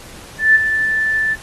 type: tone with ADSR envelope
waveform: sine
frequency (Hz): 1760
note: A6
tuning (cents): 0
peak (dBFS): -5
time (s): 0.38-1.36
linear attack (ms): 170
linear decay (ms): 25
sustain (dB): -9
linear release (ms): 31
effects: pink hiss -38 dBFS RMS until 1.42 s + AAC 32 kbps